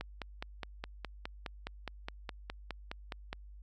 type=click train; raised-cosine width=0.3 ms; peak=-22 dBFS; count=17; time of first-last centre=0.01-3.33 s; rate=4.82 Hz; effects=added 50 Hz sine -48 dBFS peak until 3.62 s + MP3 96 kbps